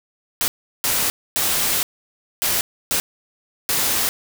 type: noise bursts at uneven times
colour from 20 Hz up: white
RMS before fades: -20 dBFS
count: 6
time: 0.41-0.48 / 0.84-1.1 / 1.36-1.83 / 2.42-2.61 / 2.91-3 / 3.69-4.09 s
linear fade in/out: 0 ms
effects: none